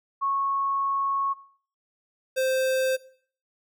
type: tone pair in turn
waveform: sine / square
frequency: 1100 / 522.4 Hz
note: C#6 / C5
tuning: -14 / -3 cents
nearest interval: octave + minor second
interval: 1289 cents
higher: first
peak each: -23 / -23 dBFS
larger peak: neither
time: 0.21-1.34 / 2.36-2.97 s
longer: first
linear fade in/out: 20 ms
effects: noise-tail reverb RT60 0.5 s tail -18 dB re dry